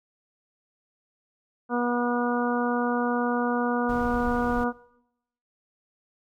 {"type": "harmonic tone", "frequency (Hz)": 242, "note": "B3", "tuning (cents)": -35, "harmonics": [1, 2, 3, 4, 5, 6], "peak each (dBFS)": [-26, -29, -31, -32, -33, -34], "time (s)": [1.69, 4.73], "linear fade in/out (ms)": 50}
{"type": "noise", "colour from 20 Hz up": "brown", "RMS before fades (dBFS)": -35, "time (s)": [3.89, 4.64], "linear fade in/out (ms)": 2}
{"effects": ["noise-tail reverb RT60 0.8 s tail -20 dB re dry"]}